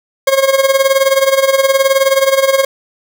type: tone with tremolo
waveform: 40% pulse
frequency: 541 Hz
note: C#5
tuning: 42 cents flat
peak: -5 dBFS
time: 0.27-2.65 s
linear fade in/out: 5 ms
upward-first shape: sine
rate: 19 Hz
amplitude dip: 75%
effects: none